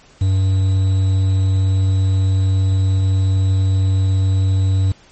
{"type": "tone with quantisation", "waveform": "triangle", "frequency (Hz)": 95.6, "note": "G2", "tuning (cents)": -43, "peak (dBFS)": -10, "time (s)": [0.21, 4.92], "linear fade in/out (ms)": 5, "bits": 6, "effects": ["pink hiss -48 dBFS RMS until 5.11 s", "MP3 32 kbps"]}